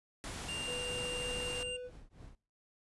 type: noise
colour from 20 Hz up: pink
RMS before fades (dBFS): -43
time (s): 0.24-1.63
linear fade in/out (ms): 0
type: tone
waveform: square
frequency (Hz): 2794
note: F7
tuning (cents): 0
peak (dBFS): -39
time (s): 0.48-1.77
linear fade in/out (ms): 10
type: tone with pitch glide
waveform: triangle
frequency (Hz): 493.9 to 497.6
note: B4 to B4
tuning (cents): 0 to +13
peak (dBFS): -39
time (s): 0.65-1.91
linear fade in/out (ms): 50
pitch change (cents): +13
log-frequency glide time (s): 1.56-1.74
type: noise with tremolo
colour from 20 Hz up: brown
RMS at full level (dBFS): -49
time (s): 1.31-2.35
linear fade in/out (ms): 0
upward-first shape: triangle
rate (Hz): 3.5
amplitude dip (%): 100
effects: noise-tail reverb RT60 0.4 s tail -24 dB re dry + resampled to 24000 Hz